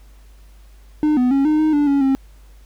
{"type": "tone with pitch steps", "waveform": "triangle", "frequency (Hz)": [303.1, 249.5, 274.7, 306.1, 310.7, 291.6, 280.1, 268.7], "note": ["D#4", "B3", "C#4", "D#4", "D#4", "D4", "C#4", "C4"], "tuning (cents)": [-45, 18, -16, -28, -2, -12, 18, 46], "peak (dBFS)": -11, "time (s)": [1.03, 2.15], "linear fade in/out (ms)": 0, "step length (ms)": 140, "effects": ["added 50 Hz sine -42 dBFS peak until 2.65 s", "pink hiss -56 dBFS RMS until 2.65 s"]}